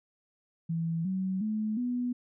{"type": "tone with pitch steps", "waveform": "sine", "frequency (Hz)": [165.1, 188.56, 215.3, 245.9], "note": ["E3", "F#3", "A3", "B3"], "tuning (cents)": [3, 33, -37, -7], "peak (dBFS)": -28, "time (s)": [0.69, 2.13], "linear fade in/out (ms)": 10, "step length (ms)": 360, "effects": []}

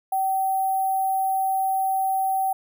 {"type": "tone with sample-and-hold", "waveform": "sine", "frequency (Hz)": 768, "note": "G5", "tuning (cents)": -36, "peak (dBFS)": -20, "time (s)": [0.12, 2.53], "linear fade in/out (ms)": 5, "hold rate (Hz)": 11025, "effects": []}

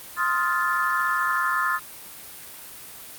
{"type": "chord", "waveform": "sine", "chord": "F dominant seventh", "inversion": "second", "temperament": "just", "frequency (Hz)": [1047.7, 1257.2, 1396.9, 1746.1], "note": ["C6", "Eb6", "F6", "A6"], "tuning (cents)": [2, 18, 0, -14], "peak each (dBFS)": -26, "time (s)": [0.16, 1.8], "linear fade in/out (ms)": 50, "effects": ["white hiss -41 dBFS RMS until 3.18 s", "Opus 32 kbps"]}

